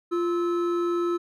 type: tone pair together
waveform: triangle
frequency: 347.4 / 1301 Hz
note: F4 / E6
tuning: -9 / -23 cents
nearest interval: octave + major seventh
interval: 2286 cents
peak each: -21 / -30 dBFS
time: 0.11-1.18 s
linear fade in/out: 20 ms
effects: none